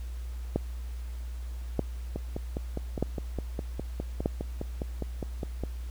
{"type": "two click trains", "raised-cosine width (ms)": 2, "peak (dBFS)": [-12, -19], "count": [4, 18], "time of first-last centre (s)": [[0.56, 4.259], [2.16, 5.636]], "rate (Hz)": [0.811, 4.89], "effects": ["added 60 Hz sine -34 dBFS peak until 5.9 s", "pink hiss -55 dBFS RMS until 5.9 s"]}